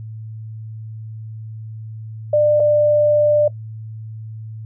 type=tone pair in turn; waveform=sine; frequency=597 / 594.9 Hz; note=D5 / D5; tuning=+28 / +22 cents; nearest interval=unison; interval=6 cents; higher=first; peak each=-11 dBFS; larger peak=neither; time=2.33-2.6 / 2.6-3.48 s; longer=second; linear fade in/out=5 ms; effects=noise-tail reverb RT60 0.1 s tail -20 dB re dry + added 110 Hz sine -29 dBFS peak until 4.65 s